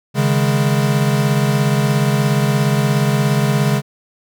square chord, C# suspended second, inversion none, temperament equal with one note detuned, 138.59 / 155.56 / 205 Hz, C#3 / D#3 / G#3, 0 / 0 / -22 cents, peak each -16 / -21 / -20 dBFS, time 0.14-3.82 s, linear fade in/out 50 ms, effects none

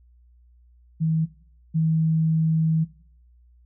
sine tone pair in turn, 160 / 160 Hz, D#3 / D#3, +49 / +49 cents, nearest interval unison, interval 0 cents, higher neither, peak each -19 / -18 dBFS, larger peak second, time 1-1.26 / 1.74-2.85 s, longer second, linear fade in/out 20 ms, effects noise-tail reverb RT60 0.6 s tail -19 dB re dry + added 60 Hz sine -52 dBFS peak until 3.65 s

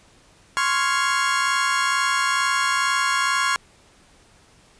35% pulse chord, Db major seventh, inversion third, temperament equal, 1046.5 / 1108.7 / 1396.9 / 1661.2 Hz, C6 / Db6 / F6 / Ab6, 0 / 0 / 0 / 0 cents, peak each -23 dBFS, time 0.57-3.56 s, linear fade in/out 0 ms, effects pink hiss -54 dBFS RMS until 4.79 s + resampled to 22050 Hz

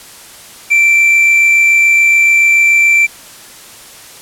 triangle tone with amplitude modulation, 2344 Hz, D7, 4 cents flat, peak -3 dBFS, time 0.7-3.07 s, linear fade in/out 20 ms, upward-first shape sine, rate 67 Hz, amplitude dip 25%, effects white hiss -35 dBFS RMS until 4.21 s + low-pass 12000 Hz 12 dB/octave

